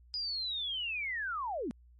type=linear sweep; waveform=sine; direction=down; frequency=4978 to 200 Hz; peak=-33 dBFS; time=0.14-1.71 s; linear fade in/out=0 ms; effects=added 60 Hz sine -56 dBFS peak until 1.99 s + MP3 48 kbps